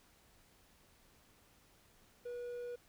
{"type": "tone", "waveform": "triangle", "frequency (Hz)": 484.6, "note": "B4", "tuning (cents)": -33, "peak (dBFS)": -39, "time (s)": [2.25, 2.76], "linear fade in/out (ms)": 10, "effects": ["pink hiss -67 dBFS RMS until 2.88 s"]}